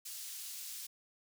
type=high-pass noise; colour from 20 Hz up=pink; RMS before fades=-45 dBFS; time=0.05-0.87 s; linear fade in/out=10 ms; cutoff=4900 Hz; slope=12 dB/octave; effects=none